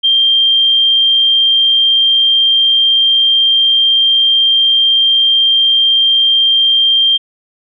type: tone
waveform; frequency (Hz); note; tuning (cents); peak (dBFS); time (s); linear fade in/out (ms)
sine; 3179; G7; +24; -7; 0.03-7.18; 20
effects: none